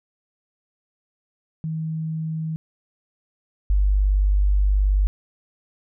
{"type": "tone pair in turn", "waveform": "sine", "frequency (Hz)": [159.2, 49.37], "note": ["D#3", "G1"], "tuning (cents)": [40, 13], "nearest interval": "octave + minor sixth", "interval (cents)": 2027, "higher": "first", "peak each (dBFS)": [-24, -15], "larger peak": "second", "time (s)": [[1.64, 2.56], [3.7, 5.07]], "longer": "second", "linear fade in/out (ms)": 0, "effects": []}